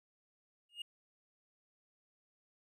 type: tone with exponential growth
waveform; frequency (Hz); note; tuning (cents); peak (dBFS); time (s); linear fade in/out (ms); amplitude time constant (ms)
triangle; 2851; F7; +35; -35; 0.69-0.82; 5; 27
effects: resampled to 32000 Hz